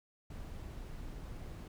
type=noise; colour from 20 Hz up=brown; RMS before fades=-45 dBFS; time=0.3-1.68 s; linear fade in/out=5 ms; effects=none